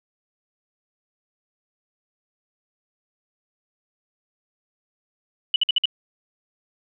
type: tone bursts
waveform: sine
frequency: 2960 Hz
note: F#7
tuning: in tune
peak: -15 dBFS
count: 5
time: 5.54-5.856 s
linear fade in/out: 2 ms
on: 20 ms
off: 54 ms
effects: none